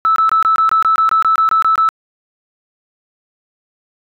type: tone bursts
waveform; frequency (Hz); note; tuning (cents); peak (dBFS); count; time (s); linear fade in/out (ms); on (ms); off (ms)
sine; 1311; E6; -10; -8; 14; 0.05-1.889; 0; 110; 23
effects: tanh soft clip ceiling -4 dBFS

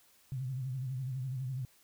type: tone with vibrato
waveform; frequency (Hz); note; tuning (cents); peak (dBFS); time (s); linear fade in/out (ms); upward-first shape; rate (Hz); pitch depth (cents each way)
sine; 130; C3; -11; -34; 0.32-1.65; 0; sine; 12; 88
effects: white hiss -65 dBFS RMS until 1.83 s

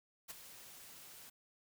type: noise with ADSR envelope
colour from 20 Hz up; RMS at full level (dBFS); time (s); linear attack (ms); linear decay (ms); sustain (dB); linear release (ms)
white; -45; 0.28-1.3; 25; 17; -10; 9
effects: none

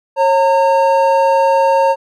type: tone pair together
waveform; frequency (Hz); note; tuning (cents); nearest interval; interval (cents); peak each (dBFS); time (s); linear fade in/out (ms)
triangle; 543.5 / 914; C#5 / A#5; -34 / -34; major sixth; 900; -10; 0.16-1.96; 50
effects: none

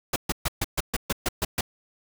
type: noise bursts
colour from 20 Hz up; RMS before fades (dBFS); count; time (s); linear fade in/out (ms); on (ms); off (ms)
pink; -25; 10; 0.13-1.61; 5; 31; 130
effects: none

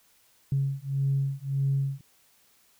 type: beating tone pair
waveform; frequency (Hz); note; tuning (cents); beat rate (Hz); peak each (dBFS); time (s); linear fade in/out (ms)
sine; 136.6 / 138.3; C#3 / C#3; -25 / -4; 1.7; -27; 0.52-2.01; 2
effects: tanh soft clip ceiling -17 dBFS + white hiss -63 dBFS RMS until 2.79 s

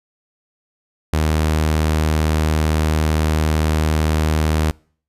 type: tone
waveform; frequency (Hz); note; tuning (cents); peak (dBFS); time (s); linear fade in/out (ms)
sawtooth; 77.78; D#2; 0; -11; 1.13-4.71; 0
effects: noise-tail reverb RT60 0.5 s tail -26 dB re dry + resampled to 32000 Hz

